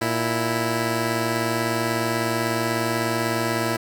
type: tone pair together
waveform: 10% pulse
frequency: 116.3 / 328.9 Hz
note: A#2 / E4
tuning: -4 / -4 cents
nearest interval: octave + tritone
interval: 1800 cents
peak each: -16 dBFS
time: 0.01-3.77 s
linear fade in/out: 10 ms
effects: none